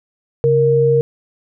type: tone pair together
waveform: sine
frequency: 137.13 / 466.2 Hz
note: C#3 / A#4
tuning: -18 / 0 cents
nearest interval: octave + major sixth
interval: 2118 cents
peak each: -16 / -11 dBFS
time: 0.44-1.01 s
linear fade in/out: 0 ms
effects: none